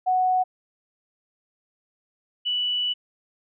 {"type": "tone pair in turn", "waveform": "sine", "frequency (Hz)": [740, 2960], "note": ["F#5", "F#7"], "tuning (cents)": [0, 0], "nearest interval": "2 octaves", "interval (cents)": 2400, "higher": "second", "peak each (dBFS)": [-18, -22], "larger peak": "first", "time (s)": [[0.06, 0.44], [2.45, 2.94]], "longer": "second", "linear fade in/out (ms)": 20, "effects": []}